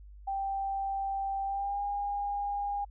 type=tone with pitch glide; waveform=sine; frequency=784 to 811.2 Hz; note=G5 to G#5; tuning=0 to -41 cents; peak=-30 dBFS; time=0.27-2.85 s; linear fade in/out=10 ms; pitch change=+59 cents; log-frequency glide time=1.45-1.82 s; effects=added 50 Hz sine -47 dBFS peak until 2.9 s